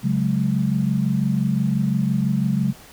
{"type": "chord", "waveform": "sine", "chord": "C# suspended fourth", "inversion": "none", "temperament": "equal with one note detuned", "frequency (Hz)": [138.59, 185, 210.9], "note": ["C#3", "F#3", "G#3"], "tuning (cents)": [0, 0, 27], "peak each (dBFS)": -22, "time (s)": [0.03, 2.73], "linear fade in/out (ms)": 20, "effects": ["pink hiss -45 dBFS RMS until 2.92 s"]}